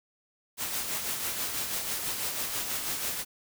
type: noise with tremolo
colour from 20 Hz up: white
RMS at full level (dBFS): -31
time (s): 0.57-3.25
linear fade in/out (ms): 50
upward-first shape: sine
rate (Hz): 6.1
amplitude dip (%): 40
effects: none

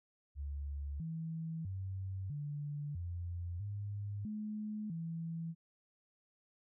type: tone with pitch steps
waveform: sine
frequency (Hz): 71.3 / 162.3 / 95.4 / 146 / 87.1 / 102.1 / 212.7 / 165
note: C#2 / E3 / G2 / D3 / F2 / G#2 / G#3 / E3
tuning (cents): +49 / -27 / -47 / -10 / -4 / -29 / +42 / +2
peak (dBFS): -38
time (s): 0.35-5.55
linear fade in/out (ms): 50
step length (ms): 650
effects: none

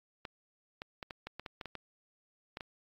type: clicks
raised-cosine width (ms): 0.3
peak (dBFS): -25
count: 12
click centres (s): 0.252 / 0.819 / 1.028 / 1.108 / 1.27 / 1.396 / 1.462 / 1.612 / 1.657 / 1.753 / 2.571 / 2.608
effects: AAC 48 kbps

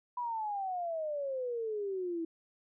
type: exponential sweep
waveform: sine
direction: down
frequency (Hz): 992 to 324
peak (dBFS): -33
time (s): 0.17-2.25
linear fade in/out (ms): 5
effects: none

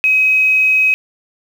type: tone with quantisation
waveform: sine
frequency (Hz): 2537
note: D#7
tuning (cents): +33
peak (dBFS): -9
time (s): 0.04-0.94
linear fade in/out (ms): 0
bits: 6
effects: none

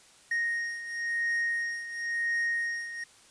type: beating tone pair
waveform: triangle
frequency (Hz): 1864.7 / 1865.66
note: A#6 / A#6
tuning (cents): 0 / +1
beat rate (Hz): 0.96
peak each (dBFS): -28 / -33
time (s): 0.31-3.04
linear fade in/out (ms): 5
effects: white hiss -57 dBFS RMS until 3.3 s + resampled to 22050 Hz

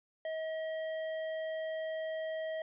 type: tone with tanh clipping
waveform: triangle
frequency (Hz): 637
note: D#5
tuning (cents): +41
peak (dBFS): -37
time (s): 0.25-2.62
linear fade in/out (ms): 2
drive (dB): 17
effects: resampled to 8000 Hz

